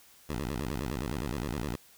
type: tone with vibrato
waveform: 10% pulse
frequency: 64.9 Hz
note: C2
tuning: 13 cents flat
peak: -24 dBFS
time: 0.29-1.76 s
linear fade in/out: 5 ms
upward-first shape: square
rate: 9.7 Hz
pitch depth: 250 cents each way
effects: white hiss -58 dBFS RMS until 1.97 s